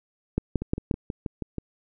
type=two click trains; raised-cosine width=3 ms; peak=-17 / -10 dBFS; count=7 / 4; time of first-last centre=0.62-1.583 / 0.38-0.912 s; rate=6.23 / 5.64 Hz; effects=none